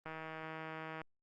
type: click train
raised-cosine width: 0.5 ms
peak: -30 dBFS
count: 153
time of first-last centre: 0.06-1.016 s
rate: 159 Hz
effects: Opus 24 kbps